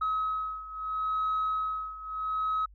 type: beating tone pair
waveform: sine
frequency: 1277 / 1277.76 Hz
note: D#6 / D#6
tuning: +45 / +46 cents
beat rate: 0.76 Hz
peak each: -32 / -29 dBFS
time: 0.01-2.66 s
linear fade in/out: 10 ms
effects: tanh soft clip ceiling -23 dBFS + added 50 Hz sine -51 dBFS peak until 2.74 s